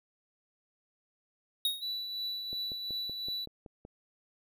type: tone with exponential decay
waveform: square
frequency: 3754 Hz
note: A#7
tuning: 11 cents sharp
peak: -25 dBFS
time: 1.65-1.95 s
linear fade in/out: 2 ms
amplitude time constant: 64 ms
type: tone with tremolo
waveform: triangle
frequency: 3952 Hz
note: B7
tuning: in tune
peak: -31 dBFS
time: 1.81-3.46 s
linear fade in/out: 20 ms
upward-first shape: triangle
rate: 2.8 Hz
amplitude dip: 45%
type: click train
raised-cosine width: 2 ms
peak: -33 dBFS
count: 8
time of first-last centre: 2.53-3.851 s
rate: 5.3 Hz
effects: none